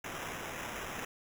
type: noise with sample-and-hold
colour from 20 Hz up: white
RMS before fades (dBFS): -41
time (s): 0.04-1.05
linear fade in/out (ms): 5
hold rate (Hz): 4410
effects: none